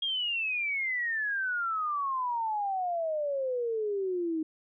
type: exponential sweep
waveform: sine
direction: down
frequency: 3276 to 310.8 Hz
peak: -28 dBFS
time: 0.02-4.43 s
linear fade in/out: 5 ms
effects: none

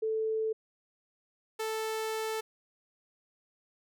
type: tone pair in turn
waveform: sine / sawtooth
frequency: 440 / 440 Hz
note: A4 / A4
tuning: 0 / 0 cents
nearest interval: unison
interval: 0 cents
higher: neither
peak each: -28 / -28 dBFS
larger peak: neither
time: 0.02-0.53 / 1.59-2.41 s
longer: second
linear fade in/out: 10 ms
effects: none

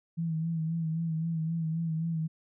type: tone with vibrato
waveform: sine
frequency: 162.8 Hz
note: E3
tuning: 21 cents flat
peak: -28 dBFS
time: 0.17-2.28 s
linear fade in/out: 20 ms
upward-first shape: sine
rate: 3.8 Hz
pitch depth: 46 cents each way
effects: none

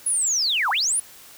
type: linear two-way sweep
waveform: sine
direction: down then up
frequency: 10548 to 740 to 10548 Hz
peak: -19 dBFS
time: 0.06-1 s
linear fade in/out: 5 ms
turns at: 0.7 s
effects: white hiss -46 dBFS RMS until 1.37 s

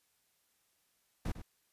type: noise with echo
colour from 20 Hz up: brown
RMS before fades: -35 dBFS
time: 1.25-1.32 s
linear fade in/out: 5 ms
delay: 100 ms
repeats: 1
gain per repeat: -11 dB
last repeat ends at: 1.42 s
effects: white hiss -75 dBFS RMS until 1.72 s + resampled to 32000 Hz

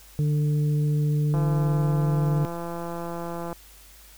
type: harmonic tone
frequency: 148.8 Hz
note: D3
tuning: 23 cents sharp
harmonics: 1 / 2 / 3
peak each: -20 / -36 / -36 dBFS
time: 0.19-2.45 s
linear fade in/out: 0 ms
type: click train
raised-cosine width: 1 ms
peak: -20 dBFS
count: 373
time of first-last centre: 1.34-3.528 s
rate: 170 Hz
effects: added 50 Hz sine -51 dBFS peak until 4.17 s + white hiss -51 dBFS RMS until 4.17 s

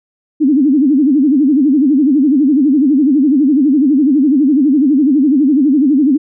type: tone with vibrato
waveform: sine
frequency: 281.3 Hz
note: C#4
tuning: 26 cents sharp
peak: -7 dBFS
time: 0.4-6.18 s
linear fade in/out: 20 ms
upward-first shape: sine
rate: 12 Hz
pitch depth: 190 cents each way
effects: none

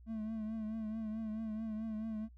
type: tone with vibrato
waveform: triangle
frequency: 219.1 Hz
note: A3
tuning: 7 cents flat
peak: -35 dBFS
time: 0.06-2.29 s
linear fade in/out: 50 ms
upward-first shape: triangle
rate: 4.6 Hz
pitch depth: 53 cents each way
effects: noise-tail reverb RT60 0.1 s tail -26 dB re dry + added 60 Hz sine -54 dBFS peak until 2.37 s

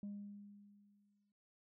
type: tone with exponential decay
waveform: sine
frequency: 203.5 Hz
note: G#3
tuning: 35 cents flat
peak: -40 dBFS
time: 0.03-1.32 s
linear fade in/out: 2 ms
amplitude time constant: 280 ms
effects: tanh soft clip ceiling -41 dBFS

